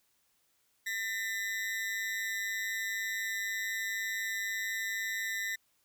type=ring-modulated tone; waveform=40% pulse; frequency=1901 Hz; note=A#6; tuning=33 cents sharp; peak=-29 dBFS; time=0.86-5.56 s; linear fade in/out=10 ms; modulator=102 Hz; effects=white hiss -73 dBFS RMS until 5.84 s